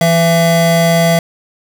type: tone pair together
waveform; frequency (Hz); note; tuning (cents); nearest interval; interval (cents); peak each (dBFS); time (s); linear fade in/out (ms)
square; 167.2 / 669.9; E3 / E5; +25 / +28; 2 octaves; 2403; -12; 0.01-1.19; 2
effects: none